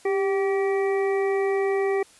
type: harmonic tone with a mistuned harmonic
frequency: 385.2 Hz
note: G4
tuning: 30 cents flat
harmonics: 1 / 2 / 3 / 5 / 6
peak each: -21 / -31 / -37 / -34 / -38 dBFS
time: 0.05-2.03 s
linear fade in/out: 5 ms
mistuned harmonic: 1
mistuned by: +38 cents
effects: white hiss -53 dBFS RMS until 2.19 s + resampled to 24000 Hz